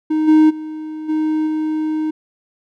triangle tone with level steps, 310.9 Hz, D#4, 1 cent flat, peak -12 / -5 / -23 / -13 / -15 dBFS, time 0.1-2.11 s, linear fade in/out 10 ms, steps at 0.27 / 0.49 / 1.08 / 1.46 s, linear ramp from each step 20 ms, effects none

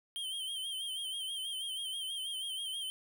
square tone with vibrato, 3147 Hz, G7, 6 cents sharp, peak -37 dBFS, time 0.16-2.9 s, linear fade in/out 0 ms, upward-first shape sine, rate 6.2 Hz, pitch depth 63 cents each way, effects none

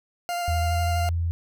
40% pulse tone with vibrato, 698.5 Hz, F5, in tune, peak -25 dBFS, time 0.29-1.09 s, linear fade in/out 0 ms, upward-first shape square, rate 12 Hz, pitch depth 10 cents each way
sine tone with pitch glide, 81.6 to 84.19 Hz, E2 to E2, -17 to +37 cents, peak -22 dBFS, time 0.48-1.31 s, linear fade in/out 0 ms, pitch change +54 cents, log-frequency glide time 0.62-0.77 s
effects none

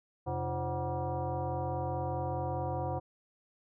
sine tone with frequency modulation, 304.6 Hz, D#4, 37 cents flat, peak -31 dBFS, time 0.26-3 s, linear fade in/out 20 ms, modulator 218 Hz, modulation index 2.8, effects none

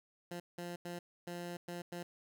15% pulse tone bursts at uneven times, 174.4 Hz, F3, 2 cents flat, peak -35 dBFS, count 6, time 0.31-0.4 / 0.58-0.76 / 0.85-0.99 / 1.27-1.57 / 1.68-1.82 / 1.92-2.03 s, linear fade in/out 5 ms, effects none

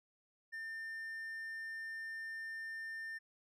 triangle tone, 1800 Hz, A6, 39 cents sharp, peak -40 dBFS, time 0.52-3.19 s, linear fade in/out 20 ms, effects none

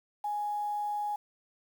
sine tone with quantisation, 830.6 Hz, G#5, in tune, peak -30 dBFS, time 0.24-1.16 s, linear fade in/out 5 ms, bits 9, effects none

